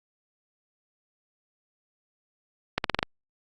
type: accelerating click train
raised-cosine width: 0.3 ms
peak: -7 dBFS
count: 6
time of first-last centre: 2.78-3.029 s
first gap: 62 ms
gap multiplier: 0.89
effects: Opus 48 kbps